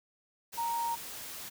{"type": "tone in noise", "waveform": "sine", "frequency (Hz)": 932.3, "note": "A#5", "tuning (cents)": 0, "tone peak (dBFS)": -30, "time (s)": [0.57, 0.96], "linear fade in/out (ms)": 20, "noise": "white", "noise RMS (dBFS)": -43, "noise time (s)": [0.52, 1.5], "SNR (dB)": 10, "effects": []}